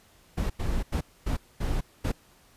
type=noise bursts at uneven times; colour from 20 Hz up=brown; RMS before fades=-27 dBFS; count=6; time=0.37-0.5 / 0.59-0.83 / 0.92-1.01 / 1.26-1.37 / 1.6-1.81 / 2.04-2.12 s; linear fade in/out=10 ms; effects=pink hiss -59 dBFS RMS until 2.56 s + resampled to 32000 Hz